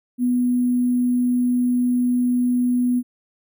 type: tone with sample-and-hold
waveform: sine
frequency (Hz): 246.9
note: B3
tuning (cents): 0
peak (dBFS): -16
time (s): 0.18-3.03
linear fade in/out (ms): 50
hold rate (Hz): 11025
effects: none